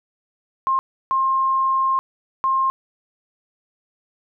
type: tone bursts at uneven times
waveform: sine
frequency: 1063 Hz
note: C6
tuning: 27 cents sharp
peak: -16 dBFS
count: 3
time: 0.67-0.79 / 1.11-1.99 / 2.44-2.7 s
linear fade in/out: 0 ms
effects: none